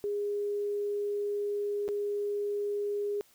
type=tone with dropouts; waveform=sine; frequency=410 Hz; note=G#4; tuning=22 cents flat; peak=-29 dBFS; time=0.04-3.21 s; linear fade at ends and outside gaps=0 ms; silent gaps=1.88-1.888 s; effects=white hiss -63 dBFS RMS until 3.34 s